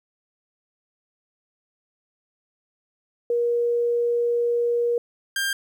sine / sawtooth tone pair in turn, 475.3 / 1595.2 Hz, A#4 / G6, +34 / +30 cents, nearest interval octave + major sixth, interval 2096 cents, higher second, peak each -19 dBFS, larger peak neither, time 3.3-4.98 / 5.36-5.53 s, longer first, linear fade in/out 2 ms, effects 10-bit

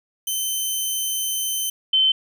10% pulse / sine tone pair in turn, 3078 / 3078 Hz, G7 / G7, -32 / -32 cents, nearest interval unison, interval 0 cents, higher neither, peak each -14 dBFS, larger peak neither, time 0.27-1.7 / 1.93-2.12 s, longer first, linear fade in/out 5 ms, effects none

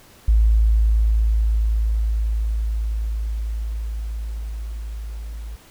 sine tone with level ramp, 54.6 Hz, A1, 13 cents flat, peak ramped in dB -11 to -29 dBFS, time 0.28-5.56 s, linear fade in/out 5 ms, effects pink hiss -49 dBFS RMS until 5.7 s

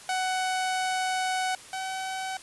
sawtooth tone pair in turn, 746 / 758.6 Hz, F#5 / F#5, +14 / +43 cents, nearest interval unison, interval 29 cents, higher second, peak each -22 / -27 dBFS, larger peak first, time 0.09-1.55 / 1.73-2.37 s, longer first, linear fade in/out 2 ms, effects white hiss -47 dBFS RMS until 2.42 s + resampled to 24000 Hz

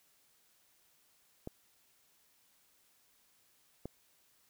clicks, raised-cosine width 2 ms, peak -27 dBFS, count 2, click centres 1.474 / 3.856 s, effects white hiss -70 dBFS RMS until 4.49 s

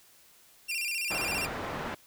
sawtooth tone with vibrato, 2561 Hz, D#7, 49 cents sharp, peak -27 dBFS, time 0.68-1.47 s, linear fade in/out 20 ms, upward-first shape square, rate 15 Hz, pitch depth 110 cents each way
white low-pass noise, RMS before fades -36 dBFS, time 1.1-1.95 s, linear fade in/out 10 ms, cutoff 1300 Hz, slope 12 dB/octave
effects white hiss -59 dBFS RMS until 2.06 s

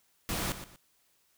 pink noise with echo, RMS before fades -33 dBFS, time 0.29-0.52 s, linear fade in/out 0 ms, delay 120 ms, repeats 2, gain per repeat -11 dB, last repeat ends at 0.76 s, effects white hiss -70 dBFS RMS until 1.37 s

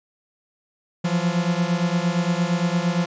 45% pulse beating tone pair, 170 / 178.7 Hz, F3 / F3, -46 / +40 cents, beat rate 8.7 Hz, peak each -22 / -23 dBFS, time 1.04-3.06 s, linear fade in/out 10 ms, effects resampled to 16000 Hz

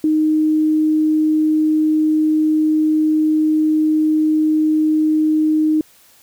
sine tone, 310 Hz, D#4, 6 cents flat, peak -12 dBFS, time 0.04-5.81 s, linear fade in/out 2 ms, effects white hiss -50 dBFS RMS until 6.22 s

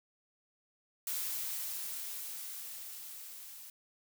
blue noise with level ramp, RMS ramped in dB -36 to -50 dBFS, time 1.07-3.7 s, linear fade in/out 2 ms, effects none

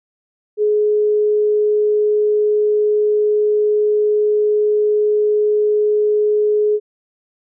sine tone, 421.2 Hz, G#4, 24 cents sharp, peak -12 dBFS, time 0.57-6.8 s, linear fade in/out 50 ms, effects none

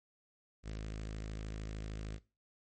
sawtooth tone with notch filter, 53.2 Hz, G#1, 42 cents sharp, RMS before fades -42 dBFS, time 0.63-2.2 s, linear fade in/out 50 ms, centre 890 Hz, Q 1.4, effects noise-tail reverb RT60 0.3 s tail -20 dB re dry + MP3 32 kbps

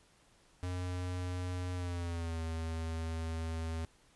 square tone with pitch glide, 90.3 to 81.38 Hz, F#2 to E2, -42 to -22 cents, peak -36 dBFS, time 0.63-3.85 s, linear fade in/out 0 ms, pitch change -180 cents, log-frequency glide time 1.74-2.4 s, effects pink hiss -66 dBFS RMS until 4.15 s + resampled to 24000 Hz

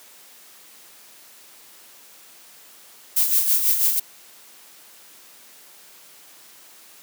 violet noise with tremolo, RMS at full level -17 dBFS, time 3.16-4 s, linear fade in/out 10 ms, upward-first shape sine, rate 6.1 Hz, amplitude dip 55%, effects white hiss -48 dBFS RMS until 7.02 s + high-pass 200 Hz 12 dB/octave

